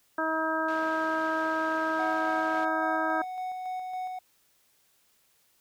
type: harmonic tone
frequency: 318.8 Hz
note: D#4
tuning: 42 cents sharp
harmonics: 1 / 2 / 3 / 4 / 5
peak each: -33 / -32 / -33 / -32 / -32 dBFS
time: 0.18-3.22 s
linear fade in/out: 5 ms
type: band-pass noise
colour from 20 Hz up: pink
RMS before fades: -46 dBFS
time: 0.68-2.65 s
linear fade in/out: 5 ms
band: 370 to 3900 Hz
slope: 12 dB/octave
type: tone with tremolo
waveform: triangle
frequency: 740 Hz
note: F#5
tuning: in tune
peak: -29 dBFS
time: 1.99-4.19 s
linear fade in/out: 5 ms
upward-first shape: square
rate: 3.6 Hz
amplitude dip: 30%
effects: white hiss -67 dBFS RMS until 5.6 s